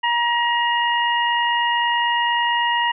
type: harmonic tone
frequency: 949 Hz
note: A#5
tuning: 31 cents sharp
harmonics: 1 / 2 / 3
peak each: -19 / -22 / -24 dBFS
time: 0.03-2.92 s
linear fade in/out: 10 ms
effects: none